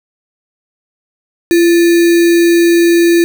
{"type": "tone with sample-and-hold", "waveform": "sine", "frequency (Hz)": 340.2, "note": "F4", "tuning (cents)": -45, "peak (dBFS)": -5, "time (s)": [1.51, 3.24], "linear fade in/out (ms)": 0, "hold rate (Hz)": 2100, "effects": []}